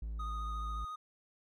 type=tone; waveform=triangle; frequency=55 Hz; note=A1; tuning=in tune; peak=-35 dBFS; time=0.02-0.85 s; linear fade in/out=5 ms
type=tone with vibrato; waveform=triangle; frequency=1241 Hz; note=D#6; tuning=5 cents flat; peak=-38 dBFS; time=0.19-0.96 s; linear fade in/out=10 ms; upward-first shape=sine; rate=14 Hz; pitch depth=17 cents each way
effects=none